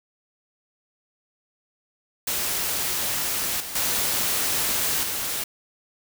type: noise with level steps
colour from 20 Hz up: white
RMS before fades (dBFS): -26 / -34 / -24 / -28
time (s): 2.27-5.44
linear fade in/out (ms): 5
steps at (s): 3.6 / 3.75 / 5.03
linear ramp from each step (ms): 5
effects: none